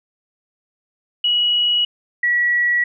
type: tone pair in turn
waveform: sine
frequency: 2917 / 1931.7 Hz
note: F#7 / B6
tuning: -25 / -39 cents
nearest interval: perfect fifth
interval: 714 cents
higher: first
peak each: -14 / -14 dBFS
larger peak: neither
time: 1.24-1.85 / 2.23-2.84 s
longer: neither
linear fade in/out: 5 ms
effects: none